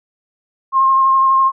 sine tone with vibrato, 1067 Hz, C6, 34 cents sharp, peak -9 dBFS, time 0.72-1.52 s, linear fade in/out 50 ms, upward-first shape sine, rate 12 Hz, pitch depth 14 cents each way, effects none

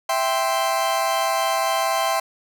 40% pulse chord, C major, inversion first, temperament equal, 659.3 / 784 / 1046.5 Hz, E5 / G5 / C6, 0 / 0 / 0 cents, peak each -23 dBFS, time 0.09-2.2 s, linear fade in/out 5 ms, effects none

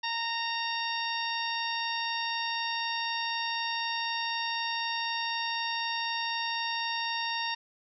harmonic tone, 924 Hz, A#5, 16 cents flat, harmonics 1 / 2 / 3 / 4 / 5 / 6, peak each -34 / -36 / -37 / -37 / -41 / -39 dBFS, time 0.03-7.55 s, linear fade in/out 10 ms, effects none

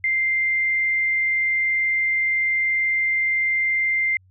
sine tone, 2093 Hz, C7, in tune, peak -18 dBFS, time 0.04-4.17 s, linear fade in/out 2 ms, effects added 93 Hz sine -52 dBFS peak until 4.3 s

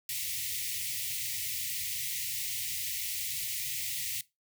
white band-stop noise, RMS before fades -35 dBFS, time 0.09-4.21 s, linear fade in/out 2 ms, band 150 to 1900 Hz, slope 96 dB/octave, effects noise-tail reverb RT60 0.2 s tail -19 dB re dry + high-pass 80 Hz 12 dB/octave

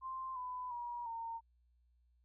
sine tone with pitch steps, 1047 / 1001.5 / 957.9 / 916.2 Hz, C6 / B5 / A#5 / A#5, +1 / +24 / +47 / -30 cents, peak -40 dBFS, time 0.01-1.41 s, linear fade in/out 50 ms, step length 350 ms, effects added 60 Hz sine -69 dBFS peak until 2.24 s

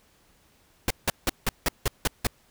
pink noise bursts, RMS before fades -23 dBFS, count 8, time 0.88-2.27 s, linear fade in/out 2 ms, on 25 ms, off 170 ms, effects pink hiss -62 dBFS RMS until 2.5 s

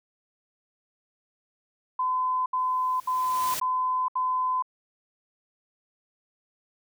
sine tone bursts, 1018 Hz, C6, 48 cents flat, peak -23 dBFS, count 5, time 1.99-4.624 s, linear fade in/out 5 ms, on 470 ms, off 71 ms
white noise with exponential growth, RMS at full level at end -30 dBFS, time 2.58-3.6 s, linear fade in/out 5 ms, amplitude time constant 220 ms
effects none

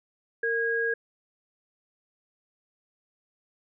sine tone pair together, 460 / 1639.3 Hz, A#4 / G#6, -23 / -23 cents, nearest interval octave + minor seventh, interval 2200 cents, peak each -28 / -26 dBFS, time 0.43-0.94 s, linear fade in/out 5 ms, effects none

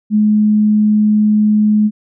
sine tone, 211.9 Hz, G#3, 35 cents sharp, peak -8 dBFS, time 0.1-1.91 s, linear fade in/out 50 ms, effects none

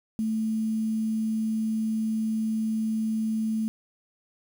sine tone with quantisation, 220 Hz, A3, in tune, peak -24 dBFS, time 0.19-3.68 s, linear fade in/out 0 ms, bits 8, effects none

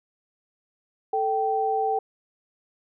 sine tone pair together, 440 / 777.2 Hz, A4 / G5, 0 / -15 cents, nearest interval minor seventh, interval 985 cents, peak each -26 / -23 dBFS, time 1.13-1.99 s, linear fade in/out 5 ms, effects none

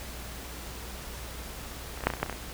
clicks, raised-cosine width 0.5 ms, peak -25 / -26 / -20 / -6 / -15 / -17 / -27 / -25 / -10 / -24 / -17 / -22 dBFS, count 12, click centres 1.975 / 2.007 / 2.038 / 2.07 / 2.102 / 2.137 / 2.168 / 2.2 / 2.23 / 2.262 / 2.297 / 2.327 s, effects added 60 Hz sine -42 dBFS peak until 2.53 s + pink hiss -42 dBFS RMS until 2.53 s

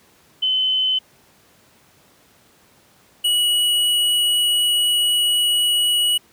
sine / square tone pair in turn, 3044 / 2924 Hz, F#7 / F#7, +48 / -21 cents, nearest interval minor second, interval 69 cents, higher first, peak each -16 dBFS, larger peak neither, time 0.42-0.99 / 3.24-6.18 s, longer second, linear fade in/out 10 ms, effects pink hiss -54 dBFS RMS until 6.32 s + high-pass 100 Hz 12 dB/octave

